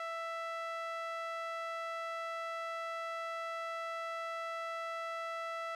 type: tone with band-pass filter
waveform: sawtooth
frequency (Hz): 662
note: E5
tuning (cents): +7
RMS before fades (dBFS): -40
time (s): 0-5.75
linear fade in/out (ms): 2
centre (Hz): 1400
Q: 1.4
effects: none